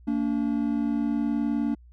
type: tone pair together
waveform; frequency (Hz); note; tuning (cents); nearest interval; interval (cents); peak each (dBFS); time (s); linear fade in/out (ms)
triangle; 228.1 / 287.6; A#3 / D4; -37 / -36; major third; 401; -24 / -24; 0.07-1.75; 10
effects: added 60 Hz sine -48 dBFS peak until 1.92 s